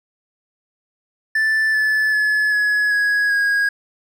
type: tone with pitch steps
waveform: triangle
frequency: 1760 / 1735.8 / 1711.9 / 1688.3 / 1665.1 / 1642.1 Hz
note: A6 / A6 / A6 / G#6 / G#6 / G#6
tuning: 0 / -24 / -48 / +28 / +4 / -20 cents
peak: -13 dBFS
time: 1.35-3.69 s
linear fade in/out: 5 ms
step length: 390 ms
effects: none